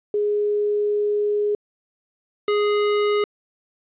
sine / square tone pair in turn, 415.3 / 415.3 Hz, G#4 / G#4, 0 / 0 cents, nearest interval unison, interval 0 cents, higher neither, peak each -18 dBFS, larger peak neither, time 0.14-1.55 / 2.48-3.24 s, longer first, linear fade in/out 2 ms, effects resampled to 8000 Hz + 10-bit

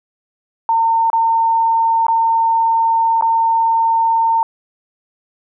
sine tone with dropouts, 909 Hz, A#5, 44 cents flat, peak -11 dBFS, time 0.69-4.43 s, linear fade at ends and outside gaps 1 ms, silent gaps 1.101-1.131 / 2.067-2.083 / 3.211-3.223 s, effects none

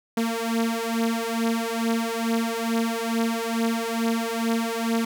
sawtooth beating tone pair, 227.6 / 229.9 Hz, A#3 / A#3, -41 / -24 cents, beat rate 2.3 Hz, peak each -22 dBFS, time 0.17-5.05 s, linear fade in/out 5 ms, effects none

